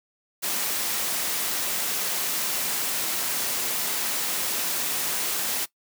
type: high-pass noise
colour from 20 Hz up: white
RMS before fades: -27 dBFS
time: 0.42-5.66 s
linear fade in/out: 20 ms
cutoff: 160 Hz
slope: 12 dB/octave
effects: noise-tail reverb RT60 0.1 s tail -19 dB re dry